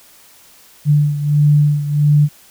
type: beating tone pair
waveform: sine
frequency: 147.1 / 148.6 Hz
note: D3 / D3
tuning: +3 / +21 cents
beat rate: 1.5 Hz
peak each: -11 / -16 dBFS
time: 0.85-2.29 s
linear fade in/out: 50 ms
effects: white hiss -46 dBFS RMS until 2.5 s